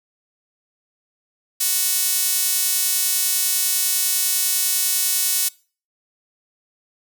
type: tone with high-pass filter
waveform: sawtooth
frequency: 370 Hz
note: F#4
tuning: in tune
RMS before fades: -20 dBFS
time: 1.6-5.49 s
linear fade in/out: 10 ms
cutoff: 7700 Hz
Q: 0.64
effects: noise-tail reverb RT60 0.4 s tail -24 dB re dry